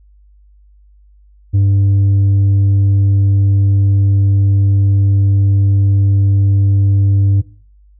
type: tone with tanh clipping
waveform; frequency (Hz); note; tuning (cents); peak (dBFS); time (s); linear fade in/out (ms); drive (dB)
sine; 99; G2; +18; -9; 1.53-7.42; 20; 4
effects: noise-tail reverb RT60 0.4 s tail -17 dB re dry + added 50 Hz sine -43 dBFS peak until 7.99 s